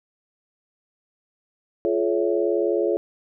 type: tone cluster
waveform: sine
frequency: 346.6 / 425.9 / 558 / 657 Hz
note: F4 / G#4 / C#5 / E5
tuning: -13 / +44 / +11 / -6 cents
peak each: -23 / -23 / -25 / -31 dBFS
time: 1.85-2.97 s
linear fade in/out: 0 ms
effects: none